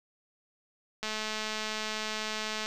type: click train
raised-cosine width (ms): 0.2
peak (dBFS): -17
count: 353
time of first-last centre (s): 1.03-2.66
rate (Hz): 216
effects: 9-bit